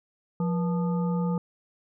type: harmonic tone with a mistuned harmonic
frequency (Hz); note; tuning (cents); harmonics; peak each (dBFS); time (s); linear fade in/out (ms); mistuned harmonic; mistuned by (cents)
174.9; F3; +3; 1 / 3 / 5 / 7; -24 / -34 / -38 / -41; 0.4-1.38; 2; 3; -140
effects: none